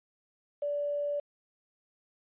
sine tone with quantisation, 580 Hz, D5, 22 cents flat, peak -29 dBFS, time 0.62-1.2 s, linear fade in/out 5 ms, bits 9, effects resampled to 8000 Hz

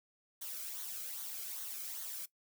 blue noise with flanger, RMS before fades -43 dBFS, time 0.41-2.26 s, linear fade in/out 10 ms, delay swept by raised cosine 0.39 to 1.12 ms, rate 2.5 Hz, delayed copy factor -0.55, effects noise-tail reverb RT60 0.1 s tail -19 dB re dry

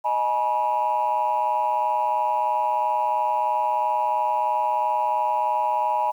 sine tone cluster, 621 / 844 / 967 Hz, D#5 / G#5 / B5, -3 / +28 / -37 cents, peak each -28 / -22 / -22 dBFS, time 0.04-6.12 s, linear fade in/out 20 ms, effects tanh soft clip ceiling -14 dBFS + 9-bit

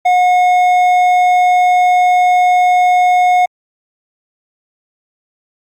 triangle tone with hard clipping, 724 Hz, F#5, 38 cents flat, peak -9 dBFS, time 0.05-3.46 s, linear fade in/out 10 ms, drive 10 dB, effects Opus 48 kbps

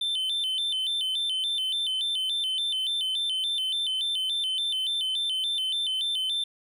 triangle tone with vibrato, 3299 Hz, G#7, 12 cents flat, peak -24 dBFS, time 0.01-6.44 s, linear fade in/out 5 ms, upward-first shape square, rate 3.5 Hz, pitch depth 130 cents each way, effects none

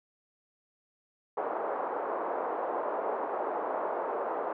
pink band-pass noise, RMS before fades -33 dBFS, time 1.37-4.53 s, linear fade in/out 5 ms, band 420 to 1100 Hz, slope 24 dB/octave, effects none

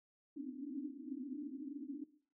pink band-pass noise, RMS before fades -45 dBFS, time 0.36-2.04 s, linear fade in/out 5 ms, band 260 to 300 Hz, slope 96 dB/octave, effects noise-tail reverb RT60 0.5 s tail -17 dB re dry

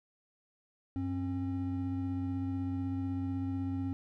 triangle tone pair together, 95 / 269 Hz, F#2 / C4, +46 / +48 cents, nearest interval octave + tritone, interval 1802 cents, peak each -34 / -32 dBFS, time 0.96-3.93 s, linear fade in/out 0 ms, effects none

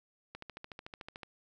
click train, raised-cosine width 0.3 ms, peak -28 dBFS, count 13, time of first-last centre 0.35-1.232 s, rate 13.6 Hz, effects none

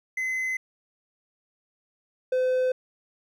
triangle tone pair in turn, 2043 / 510.8 Hz, C7 / C5, -42 / -42 cents, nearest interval 2 octaves, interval 2400 cents, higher first, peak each -24 / -19 dBFS, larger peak second, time 0.17-0.57 / 2.32-2.72 s, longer neither, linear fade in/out 5 ms, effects none

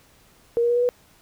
sine tone with pitch steps, 469.3 / 474.8 / 480.3 / 485.8 / 491.5 Hz, A#4 / A#4 / B4 / B4 / B4, +12 / +32 / -48 / -29 / -8 cents, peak -17 dBFS, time 0.57-0.89 s, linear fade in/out 0 ms, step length 64 ms, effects pink hiss -56 dBFS RMS until 1.21 s

